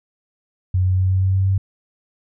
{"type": "tone with pitch steps", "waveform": "sine", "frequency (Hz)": [92.1, 92.79, 93.49, 94.2, 94.91, 95.62, 96.34], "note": ["F#2", "F#2", "F#2", "F#2", "F#2", "G2", "G2"], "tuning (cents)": [-7, 5, 18, 32, 45, -43, -30], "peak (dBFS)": -14, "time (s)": [0.74, 1.58], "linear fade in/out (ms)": 5, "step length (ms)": 120, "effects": []}